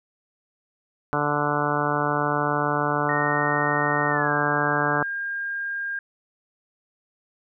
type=harmonic tone; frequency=146.83 Hz; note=D3; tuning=in tune; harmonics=1 / 2 / 3 / 4 / 5 / 6 / 7 / 8 / 9 / 10; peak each=-30 / -30 / -30 / -30 / -30 / -30 / -30 / -30 / -30 / -30 dBFS; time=1.13-5.03 s; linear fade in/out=0 ms
type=tone with pitch glide; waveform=sine; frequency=1849 to 1609.6 Hz; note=A#6 to G6; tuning=-15 to +45 cents; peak=-26 dBFS; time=3.09-5.99 s; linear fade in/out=2 ms; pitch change=-240 cents; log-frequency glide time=4.09-4.31 s
effects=none